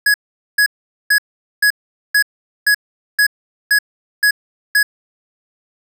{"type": "tone bursts", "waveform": "square", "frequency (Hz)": 1675, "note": "G#6", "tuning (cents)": 14, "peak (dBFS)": -10, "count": 10, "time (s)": [0.06, 4.83], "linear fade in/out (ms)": 5, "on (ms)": 81, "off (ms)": 440, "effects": []}